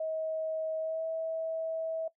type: tone with pitch glide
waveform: sine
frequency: 636 to 647.5 Hz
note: D#5 to E5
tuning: +38 to -31 cents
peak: -31 dBFS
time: 0-2.08 s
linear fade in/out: 5 ms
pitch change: +31 cents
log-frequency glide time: 0.79-1.04 s
effects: noise-tail reverb RT60 0.1 s tail -18 dB re dry